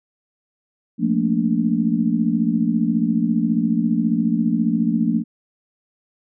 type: chord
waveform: sine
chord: Bb major seventh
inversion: second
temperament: just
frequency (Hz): 174.81 / 218.5 / 233.1 / 291.4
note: F3 / A3 / Bb3 / D4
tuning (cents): +2 / -12 / 0 / -13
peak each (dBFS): -23 / -21 / -20 / -24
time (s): 0.98-5.24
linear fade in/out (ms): 50
effects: none